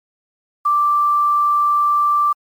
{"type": "tone with quantisation", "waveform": "sine", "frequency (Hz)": 1174.7, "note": "D6", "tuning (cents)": 0, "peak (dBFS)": -12, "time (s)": [0.65, 2.33], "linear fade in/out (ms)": 10, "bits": 7, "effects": ["MP3 96 kbps"]}